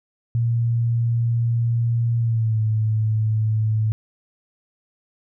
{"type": "tone with pitch glide", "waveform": "sine", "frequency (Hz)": [117, 109.16], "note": ["A#2", "A2"], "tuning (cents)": [7, -13], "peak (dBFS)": -17, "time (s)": [0.35, 3.92], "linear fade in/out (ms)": 0, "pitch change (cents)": -120, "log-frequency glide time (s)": [2.18, 2.6], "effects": []}